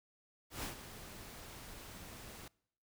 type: noise with ADSR envelope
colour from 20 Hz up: pink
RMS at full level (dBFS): -40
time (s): 0.5-2.48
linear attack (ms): 130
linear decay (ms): 120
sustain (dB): -11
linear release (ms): 4
effects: noise-tail reverb RT60 0.7 s tail -25 dB re dry